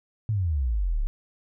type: exponential sweep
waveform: sine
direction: down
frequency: 114.1 to 32.02 Hz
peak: -22 dBFS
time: 0.29-1.07 s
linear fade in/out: 0 ms
effects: none